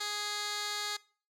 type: tone with band-pass filter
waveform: 15% pulse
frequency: 415.4 Hz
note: G#4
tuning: in tune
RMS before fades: -36 dBFS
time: 0-0.97 s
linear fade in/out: 10 ms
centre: 4400 Hz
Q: 1.2
effects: noise-tail reverb RT60 0.4 s tail -21 dB re dry